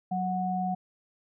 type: tone pair together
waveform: sine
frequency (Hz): 185 / 736.6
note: F#3 / F#5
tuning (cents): 0 / -8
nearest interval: 2 octaves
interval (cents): 2392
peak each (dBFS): -30 / -29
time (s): 0.11-0.75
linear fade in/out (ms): 10
effects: none